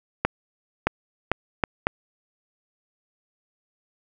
accelerating click train, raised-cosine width 0.5 ms, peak -4 dBFS, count 5, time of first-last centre 0.25-1.869 s, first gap 620 ms, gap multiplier 0.72, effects none

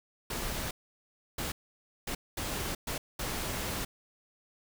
pink noise bursts at uneven times, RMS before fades -35 dBFS, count 6, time 0.3-0.71 / 1.38-1.52 / 2.07-2.15 / 2.37-2.75 / 2.87-2.98 / 3.19-3.85 s, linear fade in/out 5 ms, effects none

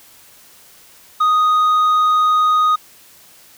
sine tone with tanh clipping, 1244.5 Hz, D#6, in tune, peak -12 dBFS, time 1.2-2.76 s, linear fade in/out 10 ms, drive 4 dB, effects white hiss -46 dBFS RMS until 3.57 s

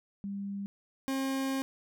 sine / 40% pulse tone pair in turn, 199.2 / 268.3 Hz, G3 / C4, +28 / +44 cents, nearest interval perfect fourth, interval 516 cents, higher second, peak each -34 / -29 dBFS, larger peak second, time 0.24-0.66 / 1.08-1.62 s, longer second, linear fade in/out 0 ms, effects none

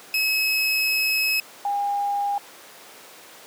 30% pulse / sine tone pair in turn, 2570 / 809.5 Hz, E7 / G#5, -45 / -45 cents, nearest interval octave + minor sixth, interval 2000 cents, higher first, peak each -17 / -21 dBFS, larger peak first, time 0.14-1.4 / 1.65-2.38 s, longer first, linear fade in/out 2 ms, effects pink hiss -44 dBFS RMS until 3.46 s + high-pass 400 Hz 12 dB/octave

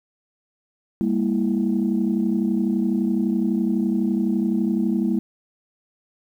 sine chord, E diminished, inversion first, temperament equal with one note detuned, 201.2 / 233.1 / 329.6 Hz, G3 / Bb3 / E4, +45 / 0 / 0 cents, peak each -21 / -22 / -24 dBFS, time 1.01-5.19 s, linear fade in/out 0 ms, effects tanh soft clip ceiling -11 dBFS + 9-bit

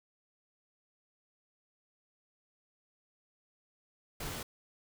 pink noise, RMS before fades -40 dBFS, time 4.2-4.43 s, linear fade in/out 5 ms, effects none

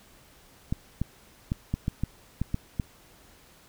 clicks, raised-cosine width 5 ms, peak -14 dBFS, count 9, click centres 0.725 / 1.016 / 1.519 / 1.74 / 1.881 / 2.036 / 2.416 / 2.544 / 2.798 s, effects pink hiss -56 dBFS RMS until 3.68 s

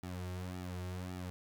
sawtooth tone with flanger, 90.8 Hz, F#2, 32 cents flat, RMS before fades -42 dBFS, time 0.03-1.3 s, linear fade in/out 0 ms, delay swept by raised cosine 1.9 to 4.1 ms, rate 1.8 Hz, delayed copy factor -1, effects none

